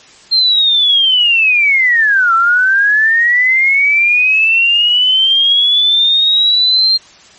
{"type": "linear two-way sweep", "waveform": "sine", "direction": "down then up", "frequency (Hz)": [4198, 1328, 4198], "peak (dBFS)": -7, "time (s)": [0.31, 6.98], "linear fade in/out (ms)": 20, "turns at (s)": 2.34, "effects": ["white hiss -41 dBFS RMS until 7.38 s", "MP3 32 kbps"]}